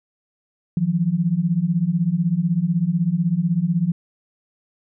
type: beating tone pair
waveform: sine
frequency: 161.3 / 177.3 Hz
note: E3 / F3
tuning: -37 / +26 cents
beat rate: 16 Hz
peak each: -21 / -19 dBFS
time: 0.77-3.92 s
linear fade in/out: 2 ms
effects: none